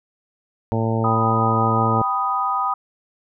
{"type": "harmonic tone", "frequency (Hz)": 112.8, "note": "A2", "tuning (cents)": 44, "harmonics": [1, 2, 3, 4, 5, 6, 7, 8], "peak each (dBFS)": [-21, -24, -29, -27, -29, -33, -32, -30], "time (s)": [0.72, 2.02], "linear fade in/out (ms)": 0}
{"type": "chord", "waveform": "sine", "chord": "G augmented", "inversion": "none", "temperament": "equal", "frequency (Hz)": [784, 987.8, 1244.5], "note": ["G5", "B5", "D#6"], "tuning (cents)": [0, 0, 0], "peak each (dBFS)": [-25, -24, -21], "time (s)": [1.04, 2.74], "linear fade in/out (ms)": 5}
{"effects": []}